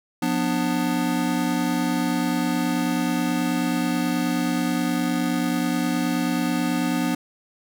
square chord, B diminished, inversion second, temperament just, 177.8 / 246.9 / 296.3 Hz, F3 / B3 / D4, +31 / 0 / +15 cents, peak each -28 / -25 / -26 dBFS, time 0.22-7.15 s, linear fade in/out 5 ms, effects none

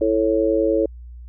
sine chord, A major, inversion second, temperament just, 330 / 440 / 550 Hz, E4 / A4 / C#5, +2 / 0 / -14 cents, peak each -20 dBFS, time 0.01-0.86 s, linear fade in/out 5 ms, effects added 60 Hz sine -35 dBFS peak until 1.28 s

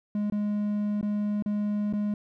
triangle tone with dropouts, 207.7 Hz, G#3, in tune, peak -23 dBFS, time 0.15-2.14 s, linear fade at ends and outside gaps 2 ms, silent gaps 0.3-0.322 / 1.012-1.028 / 1.424-1.46 / 1.927-1.935 s, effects none

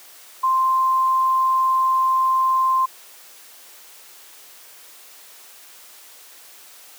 sine tone, 1046.5 Hz, C6, in tune, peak -15 dBFS, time 0.43-2.86 s, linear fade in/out 10 ms, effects white hiss -45 dBFS RMS until 6.98 s + high-pass 400 Hz 12 dB/octave

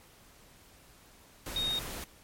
sine tone in noise, 3721 Hz, A#7, 4 cents flat, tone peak -29 dBFS, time 1.56-1.79 s, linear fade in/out 2 ms, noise pink, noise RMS -40 dBFS, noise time 1.46-2.04 s, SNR +8 dB, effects pink hiss -58 dBFS RMS until 2.23 s + MP3 64 kbps

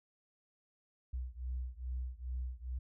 sine beating tone pair, 61.74 / 64.14 Hz, B1 / C2, 0 / -34 cents, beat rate 2.4 Hz, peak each -39 / -40 dBFS, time 1.13-2.79 s, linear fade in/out 10 ms, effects tanh soft clip ceiling -32 dBFS

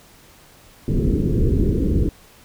pink low-pass noise, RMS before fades -18 dBFS, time 0.88-2.09 s, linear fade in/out 2 ms, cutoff 430 Hz, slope 48 dB/octave, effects pink hiss -49 dBFS RMS until 2.44 s

